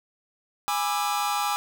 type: chord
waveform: 45% pulse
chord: E dominant seventh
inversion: first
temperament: just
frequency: 824.1 / 988.9 / 1186.7 / 1318.5 Hz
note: G#5 / B5 / D6 / E6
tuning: -14 / +2 / +18 / 0 cents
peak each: -27 / -33 / -30 / -32 dBFS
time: 0.68-1.56 s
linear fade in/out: 0 ms
effects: none